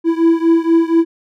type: beating tone pair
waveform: triangle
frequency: 329.6 / 333.8 Hz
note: E4 / E4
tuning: 0 / +22 cents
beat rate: 4.2 Hz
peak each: -10 / -12 dBFS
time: 0.04-1.05 s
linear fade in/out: 50 ms
effects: none